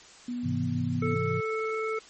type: tone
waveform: sine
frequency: 244 Hz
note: B3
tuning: 21 cents flat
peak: -30 dBFS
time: 0.28-1.15 s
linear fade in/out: 5 ms
type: chord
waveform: sine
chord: Ab augmented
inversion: none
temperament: equal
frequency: 103.83 / 130.81 / 164.81 Hz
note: Ab2 / C3 / E3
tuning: 0 / 0 / 0 cents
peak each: -32 dBFS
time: 0.43-1.41 s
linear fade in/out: 20 ms
type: harmonic tone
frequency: 439.6 Hz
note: A4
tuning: 2 cents flat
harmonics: 1 / 3 / 5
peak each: -29 / -34 / -36 dBFS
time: 1.02-1.99 s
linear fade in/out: 5 ms
effects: white hiss -51 dBFS RMS until 2.09 s + MP3 32 kbps